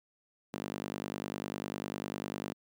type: tone with high-pass filter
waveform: sawtooth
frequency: 50 Hz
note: G1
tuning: 35 cents sharp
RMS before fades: -40 dBFS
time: 0.53-2.54 s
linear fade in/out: 10 ms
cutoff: 230 Hz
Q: 1.5
effects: none